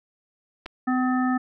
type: clicks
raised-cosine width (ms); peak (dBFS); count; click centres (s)
0.3; -23 / -19; 2; 0.659 / 0.662
type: harmonic tone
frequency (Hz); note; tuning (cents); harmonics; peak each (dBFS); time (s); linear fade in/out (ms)
254.5; C4; -48; 1 / 3 / 5 / 7; -21 / -29 / -30 / -33; 0.87-1.38; 10
effects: none